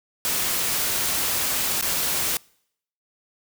white noise with dropouts, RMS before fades -24 dBFS, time 0.25-2.37 s, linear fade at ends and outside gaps 0 ms, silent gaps 1.811-1.825 s, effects noise-tail reverb RT60 0.7 s tail -26 dB re dry

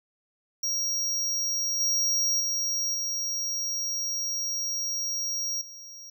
square tone with level steps, 5640 Hz, F8, 16 cents sharp, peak -26 / -23 / -26 / -28 / -42 dBFS, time 0.63-6.1 s, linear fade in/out 5 ms, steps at 1.8 / 2.4 / 2.94 / 5.61 s, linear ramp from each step 5 ms, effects none

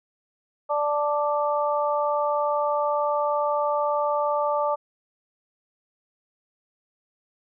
harmonic tone, 293.7 Hz, D4, in tune, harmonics 2 / 3 / 4, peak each -24 / -26 / -27 dBFS, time 0.69-4.76 s, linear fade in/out 20 ms, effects none

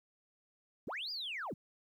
sine linear two-way sweep, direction up then down, 94.2 to 5010 to 94.2 Hz, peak -37 dBFS, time 0.87-1.54 s, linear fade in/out 5 ms, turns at 1.11 s, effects tanh soft clip ceiling -34 dBFS + 12-bit

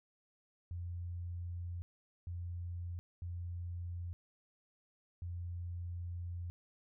sine tone bursts at uneven times, 87.31 Hz, F2, in tune, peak -39 dBFS, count 4, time 0.71-1.82 / 2.27-2.99 / 3.22-4.13 / 5.22-6.5 s, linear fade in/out 0 ms, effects none

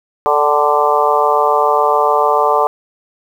harmonic tone with a mistuned harmonic, 146.83 Hz, D3, in tune, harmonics 3 / 4 / 5 / 6 / 7 / 8, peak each -17 / -17 / -17 / -17 / -17 / -17 dBFS, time 0.26-2.67 s, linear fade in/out 0 ms, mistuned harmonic 5, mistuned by +46 cents, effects 7-bit

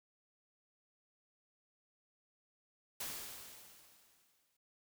white noise with exponential decay, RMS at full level -41 dBFS, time 3-4.57 s, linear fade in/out 5 ms, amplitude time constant 340 ms, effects none

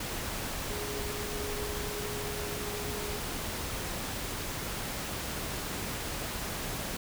sine tone in noise, 415.3 Hz, G#4, in tune, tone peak -39 dBFS, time 0.7-3.19 s, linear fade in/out 5 ms, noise pink, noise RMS -36 dBFS, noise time 0-6.97 s, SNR -6 dB, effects none

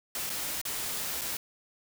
white noise with dropouts, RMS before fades -34 dBFS, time 0.15-1.37 s, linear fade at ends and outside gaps 2 ms, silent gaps 0.296-0.3 / 0.615-0.652 / 1.212-1.216 s, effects none

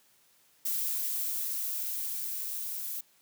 violet noise with level ramp, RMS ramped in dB -31 to -37 dBFS, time 0.65-3.01 s, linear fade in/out 5 ms, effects white hiss -65 dBFS RMS until 3.21 s + high-pass 80 Hz 12 dB/octave

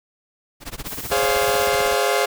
pink noise with tremolo, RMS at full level -30 dBFS, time 0.6-1.98 s, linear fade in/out 50 ms, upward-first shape sine, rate 16 Hz, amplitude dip 95%
blue noise, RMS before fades -33 dBFS, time 0.86-1.67 s, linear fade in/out 5 ms
sawtooth chord, Db major seventh, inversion second, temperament equal with one note detuned, 415.3 / 523.3 / 565 / 698.5 Hz, Ab4 / C5 / Db5 / F5, 0 / 0 / +33 / 0 cents, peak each -18 / -19 / -21 / -19 dBFS, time 1.11-2.26 s, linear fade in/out 10 ms
effects none

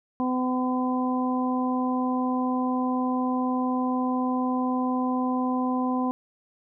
harmonic tone, 253.7 Hz, B3, 47 cents sharp, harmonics 1 / 2 / 3 / 4, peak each -24 / -34 / -32 / -31 dBFS, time 0.2-6.11 s, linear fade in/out 0 ms, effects none

